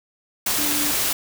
sine tone in noise, 293.7 Hz, D4, in tune, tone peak -28 dBFS, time 0.58-0.91 s, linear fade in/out 5 ms, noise white, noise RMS -22 dBFS, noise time 0.46-1.13 s, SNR -9 dB, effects none

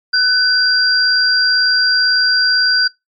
sine tone pair together, 1500 / 4762 Hz, F#6 / D8, +23 / +23 cents, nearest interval octave + minor sixth, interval 2000 cents, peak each -13 dBFS, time 0.13-2.88 s, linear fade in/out 10 ms, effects noise-tail reverb RT60 0.2 s tail -26 dB re dry + MP3 96 kbps

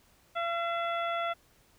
harmonic tone with a mistuned harmonic, 680 Hz, F5, 46 cents flat, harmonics 1 / 2 / 3 / 4 / 5, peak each -32 / -33 / -40 / -44 / -43 dBFS, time 0.35-1.34 s, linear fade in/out 20 ms, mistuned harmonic 4, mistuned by -50 cents, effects pink hiss -64 dBFS RMS until 1.78 s

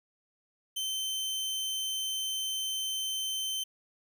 sawtooth tone, 3090 Hz, G7, 26 cents flat, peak -28 dBFS, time 0.76-3.64 s, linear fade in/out 10 ms, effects none

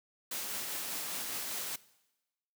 white noise with tremolo, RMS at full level -37 dBFS, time 0.31-1.76 s, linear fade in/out 5 ms, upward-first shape triangle, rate 5 Hz, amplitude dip 25%, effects noise-tail reverb RT60 1.0 s tail -20 dB re dry + high-pass 150 Hz 12 dB/octave

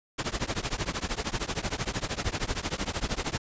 pink noise with tremolo, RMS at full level -27 dBFS, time 0.18-3.38 s, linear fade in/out 10 ms, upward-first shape triangle, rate 13 Hz, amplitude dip 100%, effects resampled to 16000 Hz

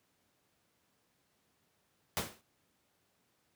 pink noise with exponential decay, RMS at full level -30 dBFS, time 2.17-2.41 s, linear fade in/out 0 ms, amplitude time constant 52 ms, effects pink hiss -75 dBFS RMS until 3.55 s + high-pass 100 Hz 12 dB/octave

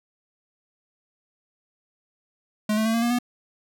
square tone with pitch steps, 212.5 / 218.5 / 224.6 / 230.9 / 237.4 / 244.1 Hz, G#3 / A3 / A3 / A#3 / A#3 / B3, +40 / -12 / +36 / -16 / +32 / -20 cents, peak -21 dBFS, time 2.69-3.188 s, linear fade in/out 5 ms, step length 83 ms, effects none

